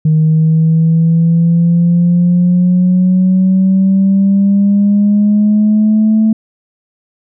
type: exponential sweep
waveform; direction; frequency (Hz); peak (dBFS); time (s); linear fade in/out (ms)
sine; up; 155.56 to 220; -5; 0.05-6.33; 5
effects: tanh soft clip ceiling -3 dBFS